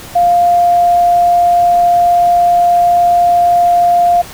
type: tone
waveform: sine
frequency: 700 Hz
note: F5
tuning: 4 cents sharp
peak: -6 dBFS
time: 0.15-4.22 s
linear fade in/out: 10 ms
effects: pink hiss -31 dBFS RMS until 4.33 s